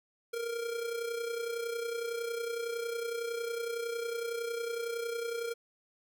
square tone with amplitude modulation, 466.2 Hz, A#4, in tune, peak -32 dBFS, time 0.33-5.54 s, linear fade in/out 10 ms, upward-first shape sine, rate 30.9 Hz, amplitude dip 55%, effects none

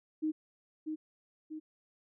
sine tone with echo, 311.1 Hz, D#4, in tune, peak -29 dBFS, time 0.22-0.32 s, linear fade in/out 20 ms, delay 640 ms, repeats 2, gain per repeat -5 dB, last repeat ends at 1.6 s, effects none

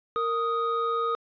triangle tone pair together, 462.5 / 1247 Hz, A#4 / D#6, -14 / +3 cents, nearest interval octave + perfect fourth, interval 1717 cents, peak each -27 / -24 dBFS, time 0.16-1.15 s, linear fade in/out 0 ms, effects resampled to 11025 Hz

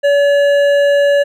triangle tone with hard clipping, 570 Hz, C#5, 48 cents sharp, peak -10 dBFS, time 0.03-1.24 s, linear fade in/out 20 ms, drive 13 dB, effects none

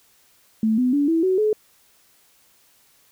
sine tone with pitch steps, 220 / 251.3 / 287 / 327.7 / 374.3 / 427.5 Hz, A3 / B3 / D4 / E4 / F#4 / A4, 0 / +30 / -40 / -10 / +20 / -50 cents, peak -16 dBFS, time 0.63-1.53 s, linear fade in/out 2 ms, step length 150 ms, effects white hiss -58 dBFS RMS until 3.11 s

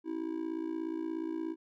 triangle tone with amplitude modulation, 324 Hz, E4, 30 cents flat, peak -28 dBFS, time 0.04-1.56 s, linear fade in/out 50 ms, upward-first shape sine, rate 56.9 Hz, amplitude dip 85%, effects none

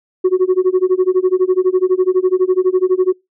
sine tone with tremolo, 370 Hz, F#4, in tune, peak -5 dBFS, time 0.24-3.13 s, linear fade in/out 10 ms, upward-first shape sine, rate 12 Hz, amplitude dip 95%, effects noise-tail reverb RT60 0.2 s tail -26 dB re dry + tanh soft clip ceiling -7 dBFS

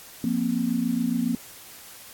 sine chord, F suspended fourth, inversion none, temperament equal with one note detuned, 174.61 / 234.4 / 261.6 Hz, F3 / Bb3 / C4, 0 / +10 / 0 cents, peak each -30 / -24 / -27 dBFS, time 0.24-1.35 s, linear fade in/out 2 ms, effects white hiss -45 dBFS RMS until 2.13 s + AAC 64 kbps

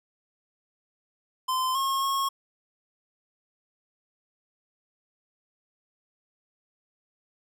square tone with pitch steps, 1032 / 1082 / 1091 Hz, C6 / C#6 / C#6, -24 / -42 / -28 cents, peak -25 dBFS, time 1.48-2.29 s, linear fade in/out 10 ms, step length 270 ms, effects none

